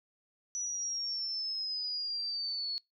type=exponential sweep; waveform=sine; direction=down; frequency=5920 to 4364 Hz; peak=-33 dBFS; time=0.55-2.78 s; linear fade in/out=0 ms; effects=noise-tail reverb RT60 0.2 s tail -25 dB re dry